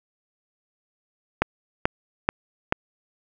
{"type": "click train", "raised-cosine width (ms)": 0.5, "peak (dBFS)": -3, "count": 4, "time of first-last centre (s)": [1.42, 2.724], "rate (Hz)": 2.3, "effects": []}